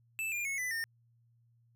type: tone with pitch steps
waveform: square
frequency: 2637 / 2404 / 2192 / 1998.5 / 1822.1 Hz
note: E7 / D7 / C#7 / B6 / A#6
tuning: 0 / +40 / -20 / +20 / -40 cents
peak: -34 dBFS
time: 0.19-0.84 s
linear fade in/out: 0 ms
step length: 130 ms
effects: added 117 Hz sine -65 dBFS peak until 1.75 s